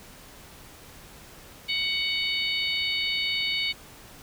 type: harmonic tone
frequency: 744 Hz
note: F#5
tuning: 9 cents sharp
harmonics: 3 / 4 / 5 / 6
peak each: -29 / -30 / -31 / -32 dBFS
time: 1.68-3.73 s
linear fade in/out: 20 ms
effects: pink hiss -48 dBFS RMS until 4.22 s